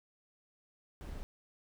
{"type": "noise", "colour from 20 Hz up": "brown", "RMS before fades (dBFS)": -43, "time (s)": [1.01, 1.23], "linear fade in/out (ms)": 0, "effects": []}